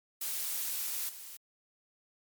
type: noise with level steps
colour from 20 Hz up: blue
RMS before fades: -35 / -46 dBFS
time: 0.21-1.37 s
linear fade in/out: 5 ms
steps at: 1.09 s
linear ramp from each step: 2 ms
effects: MP3 96 kbps